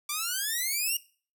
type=exponential sweep; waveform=5% pulse; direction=up; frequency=1154 to 2885 Hz; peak=-18 dBFS; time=0.09-0.97 s; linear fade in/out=5 ms; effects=noise-tail reverb RT60 0.4 s tail -20 dB re dry